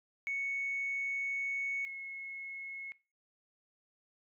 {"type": "tone pair in turn", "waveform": "sine", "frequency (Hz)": [2217, 2179], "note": ["C#7", "C#7"], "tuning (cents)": [0, -30], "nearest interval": "unison", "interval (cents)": 30, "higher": "first", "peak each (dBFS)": [-32, -40], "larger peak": "first", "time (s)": [[0.27, 1.85], [1.85, 2.92]], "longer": "first", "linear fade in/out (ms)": 0, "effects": ["noise-tail reverb RT60 0.3 s tail -20 dB re dry", "tanh soft clip ceiling -28 dBFS"]}